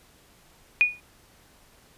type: tone with exponential decay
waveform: sine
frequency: 2457 Hz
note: D#7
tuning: 22 cents flat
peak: -12 dBFS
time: 0.81-1 s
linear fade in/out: 0 ms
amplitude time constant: 40 ms
effects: pink hiss -57 dBFS RMS until 1.97 s + resampled to 32000 Hz